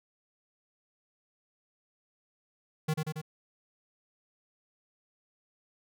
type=tone with echo; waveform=square; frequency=155.56 Hz; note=D#3; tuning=in tune; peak=-27 dBFS; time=2.88-2.94 s; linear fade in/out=10 ms; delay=92 ms; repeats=3; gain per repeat=-3 dB; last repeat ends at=3.216 s; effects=none